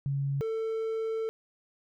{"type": "tone pair in turn", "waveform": ["sine", "triangle"], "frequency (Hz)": [139.1, 445.8], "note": ["C#3", "A4"], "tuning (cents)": [6, 23], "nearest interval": "octave + minor sixth", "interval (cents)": 2017, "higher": "second", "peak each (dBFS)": -27, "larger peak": "neither", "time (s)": [[0.06, 0.41], [0.41, 1.29]], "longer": "second", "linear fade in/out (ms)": 0, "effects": []}